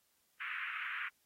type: band-pass noise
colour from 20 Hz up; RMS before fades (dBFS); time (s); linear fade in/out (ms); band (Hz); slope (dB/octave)
pink; -41; 0.4-1.09; 10; 1300 to 2600; 48
effects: white hiss -75 dBFS RMS until 1.25 s + AAC 48 kbps